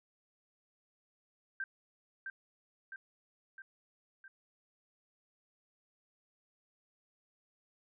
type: tone with echo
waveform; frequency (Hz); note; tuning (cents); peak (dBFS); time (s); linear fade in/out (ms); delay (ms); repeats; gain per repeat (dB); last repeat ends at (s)
sine; 1568; G6; 0; -35; 1.6-1.64; 2; 660; 4; -4; 4.28
effects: none